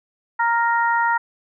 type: harmonic tone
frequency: 466.2 Hz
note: A#4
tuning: in tune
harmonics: 2 / 3 / 4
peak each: -18 / -22 / -24 dBFS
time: 0.39-1.18 s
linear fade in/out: 10 ms
effects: none